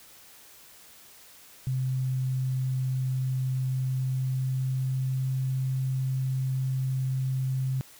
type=tone with pitch glide; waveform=sine; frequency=130 to 131.43 Hz; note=C3 to C3; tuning=-11 to +8 cents; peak=-25 dBFS; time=1.67-7.81 s; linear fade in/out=0 ms; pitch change=+19 cents; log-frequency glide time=3.58-5.65 s; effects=white hiss -52 dBFS RMS until 7.99 s